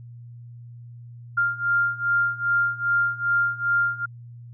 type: beating tone pair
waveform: sine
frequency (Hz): 1396.9 / 1399.4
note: F6 / F6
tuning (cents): 0 / +3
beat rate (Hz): 2.5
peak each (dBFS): -24 / -22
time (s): 1.37-4.06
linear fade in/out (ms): 10
effects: added 119 Hz sine -39 dBFS peak until 4.53 s